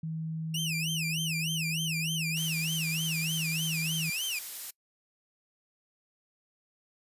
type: tone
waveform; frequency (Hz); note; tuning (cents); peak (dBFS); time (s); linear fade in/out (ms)
sine; 160.3; E3; -48; -32; 0.03-4.1; 5
type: tone with vibrato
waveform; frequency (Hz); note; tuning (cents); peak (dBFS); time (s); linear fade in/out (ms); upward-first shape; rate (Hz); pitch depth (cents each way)
sawtooth; 2721; F7; -46; -28; 0.54-4.39; 5; sine; 3.3; 250
type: noise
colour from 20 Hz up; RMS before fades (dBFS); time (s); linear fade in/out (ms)
blue; -38; 2.36-4.71; 10
effects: noise-tail reverb RT60 0.1 s tail -24 dB re dry + resampled to 32000 Hz